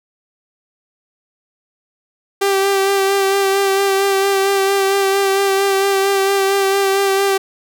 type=tone with vibrato; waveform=sawtooth; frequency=392 Hz; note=G4; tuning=in tune; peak=-9 dBFS; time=2.41-7.38 s; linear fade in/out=10 ms; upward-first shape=sine; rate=4.4 Hz; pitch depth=23 cents each way; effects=none